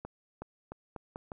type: accelerating click train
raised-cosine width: 1 ms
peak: -26 dBFS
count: 6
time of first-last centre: 0.05-1.318 s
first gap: 370 ms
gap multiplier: 0.81
effects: none